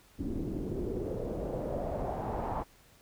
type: noise with low-pass filter sweep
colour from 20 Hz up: pink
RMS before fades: -35 dBFS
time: 0.18-2.64 s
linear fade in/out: 20 ms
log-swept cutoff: 280 to 920 Hz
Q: 3.1
effects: pink hiss -61 dBFS RMS until 3.01 s